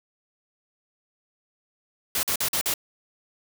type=noise bursts; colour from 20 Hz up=white; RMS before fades=-25 dBFS; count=5; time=2.15-2.739 s; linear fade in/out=2 ms; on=81 ms; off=46 ms; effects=none